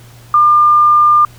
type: tone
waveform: sine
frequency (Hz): 1200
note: D6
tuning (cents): +37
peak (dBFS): -5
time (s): 0.34-1.25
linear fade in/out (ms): 2
effects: added 118 Hz sine -38 dBFS peak until 1.38 s + pink hiss -43 dBFS RMS until 1.38 s